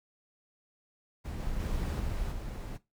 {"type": "noise with level steps", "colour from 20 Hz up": "brown", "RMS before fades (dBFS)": [-37, -35, -32, -34, -38], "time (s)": [1.24, 2.78], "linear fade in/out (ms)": 20, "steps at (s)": [1.39, 1.59, 1.99, 2.31], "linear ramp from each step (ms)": 20, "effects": ["noise-tail reverb RT60 0.2 s tail -17 dB re dry"]}